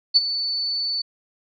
sine tone with ADSR envelope, 4489 Hz, C#8, 21 cents sharp, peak -9 dBFS, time 0.14-1.02 s, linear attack 24 ms, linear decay 30 ms, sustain -13 dB, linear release 8 ms, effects none

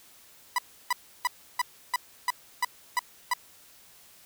30% pulse tone bursts, 987.8 Hz, B5, in tune, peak -20 dBFS, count 9, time 0.56-3.336 s, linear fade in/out 2 ms, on 24 ms, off 320 ms, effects white hiss -55 dBFS RMS until 4.25 s

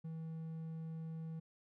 triangle tone, 161.5 Hz, E3, 35 cents flat, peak -40 dBFS, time 0.04-1.4 s, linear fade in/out 10 ms, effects none

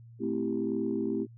sine chord, A minor seventh, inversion none, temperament equal, 220 / 261.6 / 329.6 / 392 Hz, A3 / C4 / E4 / G4, 0 / 0 / 0 / 0 cents, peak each -33 dBFS, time 0.19-1.27 s, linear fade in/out 50 ms, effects tanh soft clip ceiling -18 dBFS + added 116 Hz sine -48 dBFS peak until 1.37 s

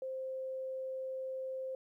sine tone, 524 Hz, C5, 2 cents sharp, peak -37 dBFS, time 0.02-1.75 s, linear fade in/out 2 ms, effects 13-bit

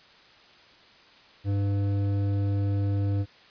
triangle tone with hard clipping, 100 Hz, G2, 35 cents sharp, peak -25 dBFS, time 1.44-3.26 s, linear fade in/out 50 ms, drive 14 dB, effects white hiss -54 dBFS RMS until 3.5 s + resampled to 11025 Hz

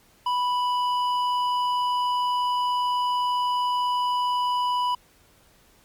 sine tone with hard clipping, 987.8 Hz, B5, in tune, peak -23 dBFS, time 0.26-4.95 s, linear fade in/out 5 ms, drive 8 dB, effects pink hiss -58 dBFS RMS until 5.84 s + MP3 96 kbps

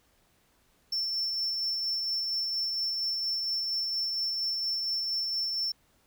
triangle tone with tremolo, 5390 Hz, E8, 38 cents sharp, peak -26 dBFS, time 0.92-5.72 s, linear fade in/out 5 ms, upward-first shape sine, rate 4.3 Hz, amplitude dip 25%, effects pink hiss -67 dBFS RMS until 6.06 s

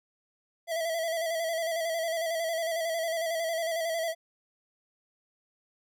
square tone with vibrato, 659.3 Hz, E5, in tune, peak -29 dBFS, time 0.67-4.15 s, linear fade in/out 50 ms, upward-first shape square, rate 11 Hz, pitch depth 39 cents each way, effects none

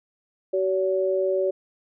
sine tone pair together, 379.1 / 568 Hz, F#4 / C#5, +42 / +42 cents, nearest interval perfect fifth, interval 700 cents, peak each -23 dBFS, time 0.53-1.51 s, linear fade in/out 10 ms, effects none

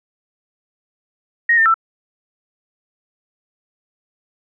sine tone with pitch steps, 1873 / 1805 / 1331 Hz, A#6 / A6 / E6, +8 / +44 / +16 cents, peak -10 dBFS, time 1.49-1.742 s, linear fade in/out 5 ms, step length 84 ms, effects none

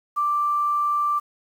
sine tone with quantisation, 1176 Hz, D6, 2 cents sharp, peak -19 dBFS, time 0.16-1.2 s, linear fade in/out 20 ms, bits 8, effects none

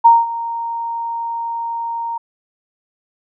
sine tone with ADSR envelope, 928 Hz, A#5, 8 cents flat, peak -3 dBFS, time 0.04-2.18 s, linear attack 17 ms, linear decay 200 ms, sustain -17 dB, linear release 7 ms, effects none

